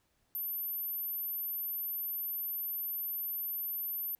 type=tone; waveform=sine; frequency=13060 Hz; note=G#9; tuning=30 cents flat; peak=-34 dBFS; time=0.35-4.15 s; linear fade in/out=0 ms; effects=pink hiss -75 dBFS RMS until 4.19 s